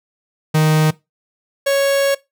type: tone pair in turn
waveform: 45% pulse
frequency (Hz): 155.4 / 554.1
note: D#3 / C#5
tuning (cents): -2 / -1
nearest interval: octave + minor seventh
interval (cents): 2201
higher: second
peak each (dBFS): -11 / -13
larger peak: first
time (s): 0.54-0.91 / 1.66-2.15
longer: second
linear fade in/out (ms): 10
effects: noise-tail reverb RT60 0.2 s tail -20 dB re dry